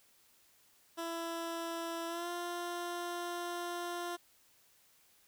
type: tone with pitch glide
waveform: 15% pulse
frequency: 333.8 to 348.8 Hz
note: E4 to F4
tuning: +22 to -2 cents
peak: -31 dBFS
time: 0.97-4.17 s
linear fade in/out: 20 ms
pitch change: +76 cents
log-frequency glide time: 2.07-2.29 s
effects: white hiss -67 dBFS RMS until 5.27 s